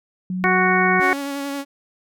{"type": "tone", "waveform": "sine", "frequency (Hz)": 183.9, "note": "F#3", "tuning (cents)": -10, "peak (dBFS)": -22, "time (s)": [0.3, 1], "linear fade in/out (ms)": 2}
{"type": "harmonic tone", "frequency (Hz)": 370, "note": "F#4", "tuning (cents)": 0, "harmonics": [1, 2, 3, 4, 5, 6], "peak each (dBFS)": [-22, -22, -22, -22, -22, -22], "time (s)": [0.44, 1.13], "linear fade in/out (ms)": 0}
{"type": "tone with vibrato", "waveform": "sawtooth", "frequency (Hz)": 280, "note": "C#4", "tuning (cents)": 18, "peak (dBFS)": -21, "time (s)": [0.99, 1.65], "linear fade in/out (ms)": 50, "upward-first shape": "sine", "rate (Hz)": 11, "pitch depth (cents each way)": 20}
{"effects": []}